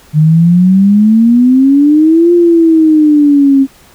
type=exponential two-way sweep; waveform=sine; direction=up then down; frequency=150 to 350.1 to 267.5 Hz; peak=-3 dBFS; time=0.13-3.67 s; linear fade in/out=50 ms; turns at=2.33 s; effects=pink hiss -42 dBFS RMS until 3.94 s